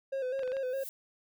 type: tone with vibrato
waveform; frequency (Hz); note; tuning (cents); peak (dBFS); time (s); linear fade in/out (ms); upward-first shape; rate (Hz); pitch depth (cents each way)
triangle; 523.3; C5; 0; -29; 0.12-0.84; 10; square; 4.9; 55
type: clicks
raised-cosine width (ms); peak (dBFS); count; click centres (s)
0.3; -31; 5; 0.393 / 0.433 / 0.477 / 0.519 / 0.568
type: noise with exponential growth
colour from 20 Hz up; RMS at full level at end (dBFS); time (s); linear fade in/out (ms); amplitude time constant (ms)
violet; -39; 0.6-0.89; 1; 62
effects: none